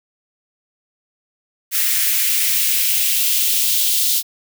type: noise with high-pass filter sweep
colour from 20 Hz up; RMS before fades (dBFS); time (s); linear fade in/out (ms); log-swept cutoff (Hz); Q
blue; -17; 1.71-4.23; 50; 1800 to 3600; 2.1
effects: none